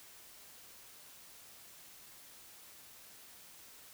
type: silence
effects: white hiss -56 dBFS RMS until 3.93 s